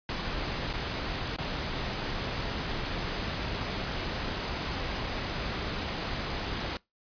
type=noise with dropouts; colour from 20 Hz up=pink; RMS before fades=-33 dBFS; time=0.09-6.77 s; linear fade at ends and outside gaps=1 ms; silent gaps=0.729-0.736 / 1.363-1.385 s; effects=noise-tail reverb RT60 0.2 s tail -23 dB re dry + resampled to 11025 Hz